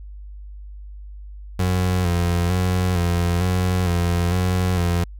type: tone with vibrato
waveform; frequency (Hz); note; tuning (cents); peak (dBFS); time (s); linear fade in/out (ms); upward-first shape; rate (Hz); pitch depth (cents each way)
30% pulse; 89; F2; +33; -15; 1.59-5.04; 5; square; 1.1; 42
effects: added 50 Hz sine -34 dBFS peak until 5.19 s